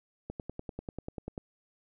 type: click train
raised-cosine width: 2 ms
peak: -24 dBFS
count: 12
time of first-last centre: 0.3-1.378 s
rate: 10.2 Hz
effects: none